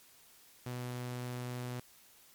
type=tone; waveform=sawtooth; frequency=123.8 Hz; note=B2; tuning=5 cents sharp; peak=-34 dBFS; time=0.66-1.8 s; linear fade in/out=5 ms; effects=white hiss -61 dBFS RMS until 2.34 s + MP3 96 kbps

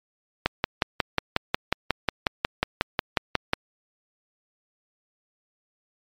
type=click train; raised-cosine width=0.3 ms; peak=-4 dBFS; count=18; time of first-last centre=0.46-3.534 s; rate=5.53 Hz; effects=MP3 96 kbps

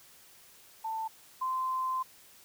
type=tone pair in turn; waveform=sine; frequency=888 / 1036.4 Hz; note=A5 / C6; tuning=+16 / -17 cents; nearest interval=minor third; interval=267 cents; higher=second; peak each=-32 / -29 dBFS; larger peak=second; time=0.84-1.08 / 1.41-2.03 s; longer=second; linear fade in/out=10 ms; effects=white hiss -57 dBFS RMS until 2.44 s

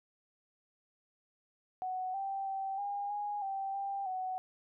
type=tone with pitch steps; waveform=sine; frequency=743 / 782 / 776 / 809 / 825 / 780 / 791 / 746 Hz; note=F#5 / G5 / G5 / G#5 / G#5 / G5 / G5 / F#5; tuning=+7 / -4 / -18 / -46 / -12 / -9 / +15 / +14 cents; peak=-34 dBFS; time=1.82-4.38 s; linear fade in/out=0 ms; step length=320 ms; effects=none

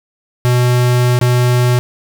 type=tone with dropouts; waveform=square; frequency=123.47 Hz; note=B2; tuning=in tune; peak=-10 dBFS; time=0.45-1.79 s; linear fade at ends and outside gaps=0 ms; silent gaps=1.19-1.213 s; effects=none

